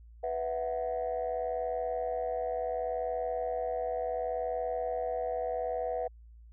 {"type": "chord", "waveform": "sine", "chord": "B suspended fourth", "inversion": "none", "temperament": "equal", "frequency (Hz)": [493.9, 659.3, 740], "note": ["B4", "E5", "F#5"], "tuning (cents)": [0, 0, 0], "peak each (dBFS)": [-33, -34, -35], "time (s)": [0.23, 6.08], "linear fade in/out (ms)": 10, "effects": ["tanh soft clip ceiling -24 dBFS", "added 57 Hz sine -50 dBFS peak until 6.52 s"]}